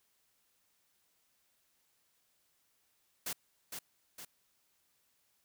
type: noise with echo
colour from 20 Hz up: white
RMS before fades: -38 dBFS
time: 3.26-3.33 s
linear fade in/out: 5 ms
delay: 460 ms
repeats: 2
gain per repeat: -5 dB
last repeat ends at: 4.25 s
effects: white hiss -75 dBFS RMS until 5.44 s